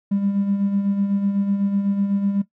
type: tone with tremolo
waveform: triangle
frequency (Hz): 199.4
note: G3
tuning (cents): +30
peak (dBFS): -12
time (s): 0.11-2.42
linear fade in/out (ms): 10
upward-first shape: sine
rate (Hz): 8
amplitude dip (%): 65
effects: noise-tail reverb RT60 0.1 s tail -17 dB re dry + tanh soft clip ceiling -13 dBFS